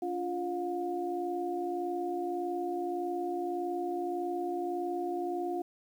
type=tone cluster; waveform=sine; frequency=287.5 / 349.2 / 715 Hz; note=D4 / F4 / F5; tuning=-37 / 0 / +41 cents; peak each=-40 / -33 / -36 dBFS; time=0.02-5.62 s; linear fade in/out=5 ms; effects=10-bit